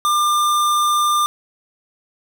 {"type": "tone", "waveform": "square", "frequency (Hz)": 1197, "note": "D6", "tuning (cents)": 33, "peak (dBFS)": -15, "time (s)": [0.05, 1.26], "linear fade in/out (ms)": 0, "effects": ["7-bit"]}